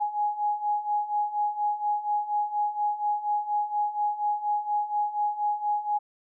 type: beating tone pair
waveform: sine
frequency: 830.6 / 834.8 Hz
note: G#5 / G#5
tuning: 0 / +9 cents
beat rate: 4.2 Hz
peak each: -30 / -26 dBFS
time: 0-5.99 s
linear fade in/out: 20 ms
effects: none